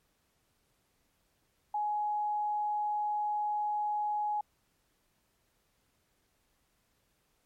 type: tone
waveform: sine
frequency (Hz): 838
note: G#5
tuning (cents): +15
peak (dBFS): -29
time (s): 1.74-4.41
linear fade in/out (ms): 5
effects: pink hiss -74 dBFS RMS until 7.45 s + MP3 64 kbps